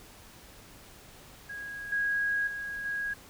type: tone with level steps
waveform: sine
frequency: 1647 Hz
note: G#6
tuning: 15 cents flat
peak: -37 / -26 / -34 / -30 dBFS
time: 1.49-3.14 s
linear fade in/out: 10 ms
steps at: 1.92 / 2.47 / 2.85 s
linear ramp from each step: 5 ms
effects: pink hiss -52 dBFS RMS until 3.29 s